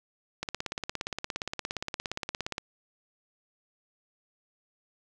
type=click train; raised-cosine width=0.2 ms; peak=-15 dBFS; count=38; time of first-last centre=0.43-2.581 s; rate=17.2 Hz; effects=none